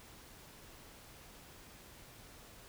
silence, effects pink hiss -56 dBFS RMS until 2.68 s

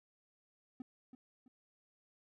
triangle tone with echo, 254.1 Hz, B3, 49 cents sharp, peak -40 dBFS, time 0.8-0.82 s, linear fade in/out 2 ms, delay 330 ms, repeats 2, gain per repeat -9 dB, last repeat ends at 1.48 s, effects none

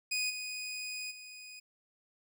20% pulse tone with level steps, 2489 Hz, D#7, in tune, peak -26 / -33 / -42 dBFS, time 0.11-1.6 s, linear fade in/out 10 ms, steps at 0.29 / 1.1 s, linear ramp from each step 20 ms, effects none

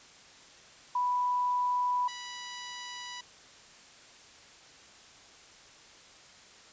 sine / 10% pulse tone pair in turn, 987.8 / 981.5 Hz, B5 / B5, 0 / -11 cents, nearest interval unison, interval 11 cents, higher first, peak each -26 / -31 dBFS, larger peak first, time 0.95-2.08 / 2.08-3.21 s, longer neither, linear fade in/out 5 ms, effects white hiss -54 dBFS RMS until 6.72 s + resampled to 16000 Hz

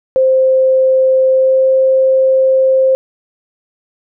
sine tone with pitch glide, 523.3 to 526.6 Hz, C5 to C5, 0 to +11 cents, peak -7 dBFS, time 0.16-2.95 s, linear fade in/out 0 ms, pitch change +11 cents, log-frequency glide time 1.3-1.7 s, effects none

